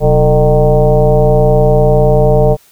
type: tone with frequency modulation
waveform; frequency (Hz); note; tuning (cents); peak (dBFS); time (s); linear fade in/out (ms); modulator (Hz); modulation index
sine; 288.4; D4; -31; -5; 0-2.57; 50; 159; 2.5
effects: white hiss -47 dBFS RMS until 2.71 s